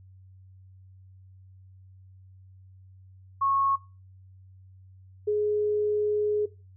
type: tone pair in turn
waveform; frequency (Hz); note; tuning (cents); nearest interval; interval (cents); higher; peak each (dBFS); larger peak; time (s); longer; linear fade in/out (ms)
sine; 1097 / 419.3; C#6 / G#4; -18 / +17; octave + perfect fourth; 1665; first; -22; neither; 3.41-3.76 / 5.27-6.46; second; 10
effects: noise-tail reverb RT60 0.3 s tail -19 dB re dry + added 94 Hz sine -49 dBFS peak until 6.76 s